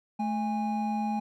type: tone pair together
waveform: triangle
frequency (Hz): 217.2 / 820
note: A3 / G#5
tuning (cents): -22 / -22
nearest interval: octave + major seventh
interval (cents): 2300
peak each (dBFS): -27 / -29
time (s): 0.19-1.2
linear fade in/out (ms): 10
effects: none